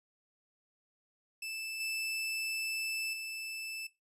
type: tone with level steps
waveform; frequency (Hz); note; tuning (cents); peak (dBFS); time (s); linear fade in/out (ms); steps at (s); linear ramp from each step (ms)
sawtooth; 2637; E7; 0; -35 / -31 / -36; 1.42-3.87; 5; 1.8 / 3.13; 5
effects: noise-tail reverb RT60 0.2 s tail -17 dB re dry + resampled to 32000 Hz